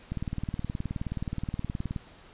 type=click train; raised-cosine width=5 ms; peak=-19 dBFS; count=36; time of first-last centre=0.12-1.962 s; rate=19 Hz; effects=pink hiss -53 dBFS RMS until 2.33 s + resampled to 8000 Hz